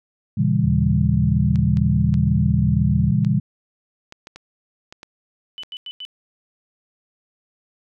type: chord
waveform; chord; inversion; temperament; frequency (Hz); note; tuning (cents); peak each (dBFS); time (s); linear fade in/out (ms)
sine; A# diminished seventh; none; equal with one note detuned; 116.54 / 138.59 / 164.81 / 200.7; A#2 / C#3 / E3 / G3; 0 / 0 / 0 / +41; -21; 0.37-3.4; 10
type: tone with vibrato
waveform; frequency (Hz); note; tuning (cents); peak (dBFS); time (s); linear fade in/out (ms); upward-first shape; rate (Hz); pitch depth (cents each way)
sine; 77.78; D#2; 0; -22; 0.64-3.11; 5; sine; 11; 60
type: clicks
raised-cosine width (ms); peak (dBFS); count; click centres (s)
0.2; -21; 10; 1.558 / 1.771 / 2.141 / 3.248 / 4.124 / 4.271 / 4.36 / 4.925 / 5.031 / 5.634
type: tone bursts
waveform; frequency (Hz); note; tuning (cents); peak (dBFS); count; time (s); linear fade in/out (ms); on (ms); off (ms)
sine; 2995; F#7; +20; -30; 4; 5.58-6.051; 0; 48; 93
effects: none